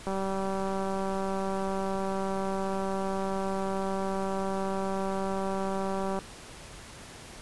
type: click train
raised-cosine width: 1 ms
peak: -19 dBFS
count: 1182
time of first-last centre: 0.07-6.189 s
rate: 193 Hz
effects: pink hiss -46 dBFS RMS until 7.41 s + resampled to 24000 Hz